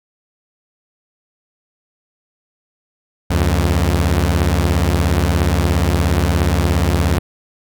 sawtooth beating tone pair, 72 / 89 Hz, D2 / F2, -34 / +33 cents, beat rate 17 Hz, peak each -12 dBFS, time 3.3-7.19 s, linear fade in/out 10 ms, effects none

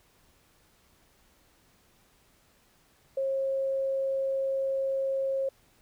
sine tone, 539 Hz, C#5, 49 cents flat, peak -26 dBFS, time 3.17-5.49 s, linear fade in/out 5 ms, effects pink hiss -64 dBFS RMS until 5.81 s

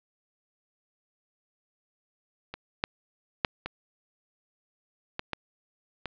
clicks, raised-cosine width 0.3 ms, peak -21 / -9 / -6 / -17 / -15 / -14 / -17 dBFS, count 7, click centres 2.54 / 2.839 / 3.448 / 3.66 / 5.194 / 5.333 / 6.057 s, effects resampled to 11025 Hz + 8-bit

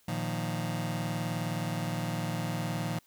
sawtooth chord, Bb suspended fourth, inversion none, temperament just, 116.54 / 155.39 / 174.81 Hz, Bb2 / Eb3 / F3, 0 / -2 / +2 cents, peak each -31 dBFS, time 0.08-2.99 s, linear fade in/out 5 ms, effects white hiss -65 dBFS RMS until 3.06 s

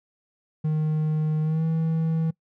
triangle tone with pitch glide, 154.8 to 161.65 Hz, D#3 to E3, -9 to -34 cents, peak -19 dBFS, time 0.64-2.31 s, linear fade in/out 10 ms, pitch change +75 cents, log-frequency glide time 1.42-1.64 s, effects noise-tail reverb RT60 0.1 s tail -23 dB re dry

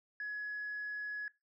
sine tone, 1686 Hz, G#6, 26 cents sharp, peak -36 dBFS, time 0.2-1.28 s, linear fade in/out 2 ms, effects noise-tail reverb RT60 0.2 s tail -20 dB re dry + tanh soft clip ceiling -34 dBFS

